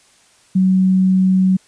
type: tone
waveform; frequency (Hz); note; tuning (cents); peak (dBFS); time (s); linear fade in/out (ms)
sine; 187.5; F#3; +23; -10; 0.55-1.57; 10
effects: white hiss -52 dBFS RMS until 1.67 s + resampled to 22050 Hz